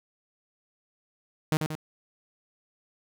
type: tone with echo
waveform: sawtooth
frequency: 155.56 Hz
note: D#3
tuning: in tune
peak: -18 dBFS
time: 1.52-1.57 s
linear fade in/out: 0 ms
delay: 91 ms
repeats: 2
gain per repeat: -5 dB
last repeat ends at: 1.752 s
effects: none